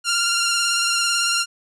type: tone with vibrato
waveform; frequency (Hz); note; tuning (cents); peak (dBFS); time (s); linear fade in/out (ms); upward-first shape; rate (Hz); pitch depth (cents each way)
10% pulse; 1391; F6; -7; -9; 0.04-1.46; 50; square; 18; 17
effects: low-pass 11000 Hz 12 dB/octave